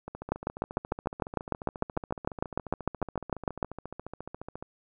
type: two click trains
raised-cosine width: 1 ms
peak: -24 / -12 dBFS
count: 66 / 23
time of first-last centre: 0.08-4.625 / 0.32-3.628 s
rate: 14.3 / 6.65 Hz
effects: none